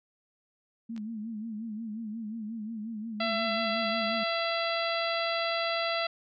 sine tone with vibrato, 220 Hz, A3, in tune, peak -34 dBFS, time 0.89-4.24 s, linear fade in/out 10 ms, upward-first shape sine, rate 5.6 Hz, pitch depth 90 cents each way
clicks, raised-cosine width 0.2 ms, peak -33 dBFS, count 2, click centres 0.964 / 0.978 s
harmonic tone, 671 Hz, E5, 31 cents sharp, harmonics 1 / 2 / 3 / 4 / 5 / 6 / 7, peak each -31 / -34 / -36 / -37 / -38 / -39 / -39 dBFS, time 3.2-6.07 s, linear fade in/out 5 ms
effects none

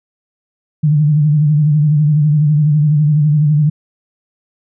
sine tone with vibrato, 150 Hz, D3, 37 cents sharp, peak -8 dBFS, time 0.83-3.7 s, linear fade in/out 10 ms, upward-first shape sine, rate 12 Hz, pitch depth 65 cents each way, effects none

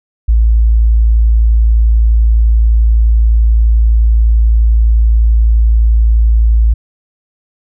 sine tone, 55.8 Hz, A1, 25 cents sharp, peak -5 dBFS, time 0.28-6.74 s, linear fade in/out 10 ms, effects none

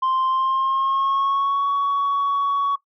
sine tone with pitch glide, 1046.5 to 1121.6 Hz, C6 to C#6, 0 to +20 cents, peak -16 dBFS, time 0.02-2.76 s, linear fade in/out 10 ms, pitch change +120 cents, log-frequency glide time 0.27-1.68 s, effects noise-tail reverb RT60 0.1 s tail -18 dB re dry + tanh soft clip ceiling -16 dBFS

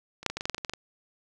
clicks, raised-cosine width 0.2 ms, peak -25 / -7 / -16 / -15 / -15 / -12 / -12 / -13 / -19 / -15 / -15 / -18 dBFS, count 12, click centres 0.23 / 0.263 / 0.3 / 0.37 / 0.409 / 0.455 / 0.497 / 0.546 / 0.581 / 0.648 / 0.696 / 0.736 s, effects none

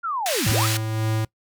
sine linear two-way sweep, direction down then up, 1429 to 57 to 1429 Hz, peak -23 dBFS, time 0.03-0.67 s, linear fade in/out 20 ms, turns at 0.5 s
pink band-pass noise, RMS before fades -26 dBFS, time 0.26-0.77 s, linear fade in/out 0 ms, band 1800 to 14000 Hz, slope 12 dB/octave
square tone with tremolo, 110 Hz, A2, in tune, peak -21 dBFS, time 0.46-1.25 s, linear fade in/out 5 ms, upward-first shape sine, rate 1.9 Hz, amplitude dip 40%
effects noise-tail reverb RT60 0.1 s tail -22 dB re dry

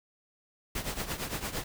pink noise with tremolo, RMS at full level -32 dBFS, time 0.75-1.64 s, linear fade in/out 5 ms, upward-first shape triangle, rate 8.8 Hz, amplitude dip 80%, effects none

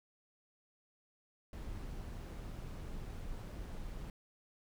brown noise with amplitude modulation, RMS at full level -43 dBFS, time 1.53-4.1 s, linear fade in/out 2 ms, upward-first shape sine, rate 173 Hz, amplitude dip 25%, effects none

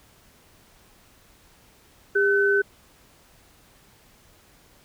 sine tone pair together, 401.7 / 1516.6 Hz, G4 / F#6, +42 / +42 cents, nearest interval octave + major seventh, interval 2300 cents, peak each -20 dBFS, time 2.15-2.62 s, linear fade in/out 10 ms, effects pink hiss -56 dBFS RMS until 4.84 s

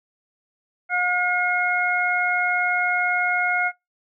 harmonic tone, 718 Hz, F5, 48 cents sharp, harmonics 1 / 2 / 3, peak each -25 / -22 / -23 dBFS, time 0.89-3.72 s, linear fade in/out 50 ms, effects noise-tail reverb RT60 0.2 s tail -24 dB re dry

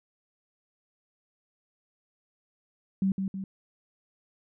sine tone with echo, 192.6 Hz, G3, 30 cents flat, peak -22 dBFS, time 3.02-3.12 s, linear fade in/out 2 ms, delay 160 ms, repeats 2, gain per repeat -5 dB, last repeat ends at 3.44 s, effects none

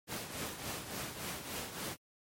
pink noise with tremolo, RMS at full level -38 dBFS, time 0.07-1.97 s, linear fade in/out 50 ms, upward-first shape triangle, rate 3.5 Hz, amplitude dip 65%, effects high-pass 100 Hz 12 dB/octave + MP3 64 kbps

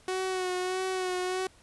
sawtooth tone with vibrato, 370 Hz, F#4, in tune, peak -25 dBFS, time 0.08-1.47 s, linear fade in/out 2 ms, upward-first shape sine, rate 1.6 Hz, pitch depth 30 cents each way, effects pink hiss -59 dBFS RMS until 1.62 s + resampled to 24000 Hz

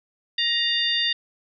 harmonic tone with a mistuned harmonic, 940 Hz, A#5, 14 cents sharp, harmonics 2 / 3 / 4 / 5, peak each -27 / -27 / -23 / -28 dBFS, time 0.38-1.13 s, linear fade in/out 5 ms, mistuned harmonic 4, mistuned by -73 cents, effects none

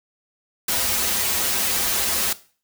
white noise with comb filter, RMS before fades -22 dBFS, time 0.68-2.33 s, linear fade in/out 5 ms, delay 6.7 ms, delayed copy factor -0.9, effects noise-tail reverb RT60 0.4 s tail -17 dB re dry

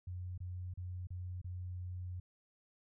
sine tone with dropouts, 90.3 Hz, F#2, 42 cents flat, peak -40 dBFS, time 0.07-2.2 s, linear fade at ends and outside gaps 5 ms, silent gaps 0.378-0.403 / 0.739-0.774 / 1.071-1.104 / 1.416-1.444 s, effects none

